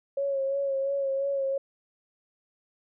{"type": "tone with vibrato", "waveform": "sine", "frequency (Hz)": 549, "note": "C#5", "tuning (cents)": -17, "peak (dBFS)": -25, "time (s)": [0.17, 1.58], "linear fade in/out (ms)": 5, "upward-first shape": "sine", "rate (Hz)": 2.9, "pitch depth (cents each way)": 32, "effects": []}